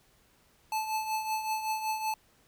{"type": "tone with tremolo", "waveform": "square", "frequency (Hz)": 871, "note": "A5", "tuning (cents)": -18, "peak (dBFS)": -28, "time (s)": [0.72, 2.14], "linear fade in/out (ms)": 2, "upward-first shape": "triangle", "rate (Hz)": 5.3, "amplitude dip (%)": 65, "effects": ["pink hiss -65 dBFS RMS until 2.47 s"]}